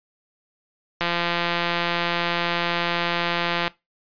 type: click train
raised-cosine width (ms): 0.3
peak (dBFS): -7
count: 460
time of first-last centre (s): 1.01-3.679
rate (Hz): 172
effects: noise-tail reverb RT60 0.2 s tail -20 dB re dry + resampled to 11025 Hz